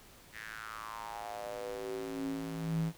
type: tone with high-pass filter sweep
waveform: square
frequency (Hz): 54.9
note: A1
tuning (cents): -3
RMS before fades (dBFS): -39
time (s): 0.32-2.93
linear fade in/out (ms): 50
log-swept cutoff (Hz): 1900 to 140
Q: 5.5
effects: pink hiss -57 dBFS RMS until 2.97 s